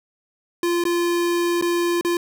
square tone with dropouts, 345.8 Hz, F4, 17 cents flat, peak -19 dBFS, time 0.63-2.17 s, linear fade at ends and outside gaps 2 ms, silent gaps 0.839-0.852 / 1.613-1.623 / 2.011-2.048 s, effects none

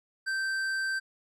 triangle tone with tanh clipping, 1559 Hz, G6, 10 cents flat, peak -30 dBFS, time 0.26-1 s, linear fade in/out 20 ms, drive 15 dB, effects none

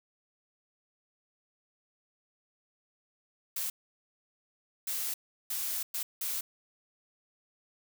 blue noise bursts at uneven times, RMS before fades -34 dBFS, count 5, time 3.56-3.7 / 4.87-5.14 / 5.5-5.83 / 5.94-6.03 / 6.21-6.41 s, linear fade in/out 5 ms, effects none

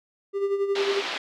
triangle tone with tremolo, 397.4 Hz, G4, 24 cents sharp, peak -18 dBFS, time 0.33-1.03 s, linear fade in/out 50 ms, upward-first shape sine, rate 11 Hz, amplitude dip 60%
white band-pass noise, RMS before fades -31 dBFS, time 0.75-1.18 s, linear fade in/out 5 ms, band 290 to 4000 Hz, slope 24 dB/octave
effects none

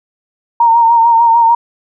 sine tone with vibrato, 926 Hz, A#5, 12 cents flat, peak -5 dBFS, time 0.6-1.55 s, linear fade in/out 5 ms, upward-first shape sine, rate 6.7 Hz, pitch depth 37 cents each way, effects none

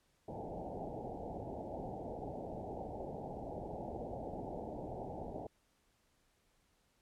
white low-pass noise, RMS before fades -44 dBFS, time 0.28-5.47 s, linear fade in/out 5 ms, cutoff 850 Hz, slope 96 dB/octave, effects pink hiss -75 dBFS RMS until 7.01 s + low-pass 12000 Hz 12 dB/octave

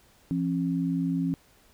sine tone pair together, 170.03 / 269.9 Hz, F3 / C#4, -46 / -46 cents, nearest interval minor sixth, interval 800 cents, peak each -27 dBFS, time 0.31-1.34 s, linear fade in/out 0 ms, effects pink hiss -60 dBFS RMS until 1.73 s

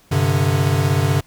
square chord, G suspended fourth, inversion none, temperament equal with one note detuned, 96.99 / 130.81 / 146.83 Hz, G2 / C3 / D3, -18 / 0 / 0 cents, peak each -20 dBFS, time 0.11-1.21 s, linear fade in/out 10 ms, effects pink hiss -53 dBFS RMS until 1.26 s

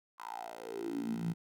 10% pulse tone with high-pass filter sweep, 57.2 Hz, A#1, 32 cents flat, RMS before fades -39 dBFS, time 0.18-1.34 s, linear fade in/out 20 ms, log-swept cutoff 1100 to 150 Hz, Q 8.7, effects none

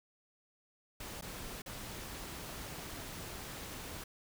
pink noise with dropouts, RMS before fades -45 dBFS, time 1-4.04 s, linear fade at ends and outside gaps 5 ms, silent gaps 1.212-1.222 / 1.62-1.66 s, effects none

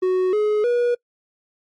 triangle tone with pitch steps, 370 / 422.6 / 482.6 Hz, F#4 / G#4 / B4, 0 / +30 / -40 cents, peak -14 dBFS, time 0.02-0.95 s, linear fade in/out 10 ms, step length 310 ms, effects noise-tail reverb RT60 0.1 s tail -26 dB re dry + MP3 48 kbps

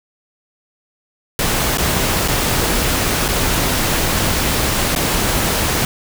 pink noise with dropouts, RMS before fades -17 dBFS, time 1.39-5.85 s, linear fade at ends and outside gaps 1 ms, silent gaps 1.773-1.782 / 2.278-2.283 / 3.281-3.286 / 4.951-4.961 s, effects none

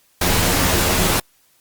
pink noise with comb filter, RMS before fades -17 dBFS, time 0.21-1.2 s, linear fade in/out 5 ms, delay 11 ms, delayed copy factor +0.5, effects white hiss -58 dBFS RMS until 1.6 s + Opus 48 kbps

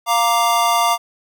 square chord, Bb major, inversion second, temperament equal, 698.5 / 932.3 / 1174.7 Hz, F5 / Bb5 / D6, 0 / 0 / 0 cents, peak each -19 dBFS, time 0.06-0.98 s, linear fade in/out 50 ms, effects none

